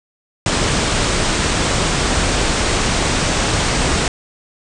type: low-pass noise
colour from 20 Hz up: pink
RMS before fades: -17 dBFS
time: 0.46-4.08 s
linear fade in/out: 2 ms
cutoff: 9000 Hz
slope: 96 dB/octave
effects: none